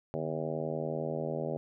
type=harmonic tone with a mistuned harmonic; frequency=80.2 Hz; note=E2; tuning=47 cents flat; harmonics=2 / 3 / 4 / 5 / 6 / 7 / 8 / 9 / 10; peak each=-38 / -41 / -43 / -39 / -40 / -38 / -41 / -48 / -49 dBFS; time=0.14-1.57 s; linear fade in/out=0 ms; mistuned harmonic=2; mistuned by=-120 cents; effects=none